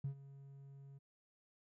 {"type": "tone with ADSR envelope", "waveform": "triangle", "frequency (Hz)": 138.2, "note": "C#3", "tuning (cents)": -5, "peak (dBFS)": -32, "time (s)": [0.04, 0.99], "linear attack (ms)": 7, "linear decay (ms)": 94, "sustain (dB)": -19, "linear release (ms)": 17, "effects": ["tanh soft clip ceiling -34 dBFS"]}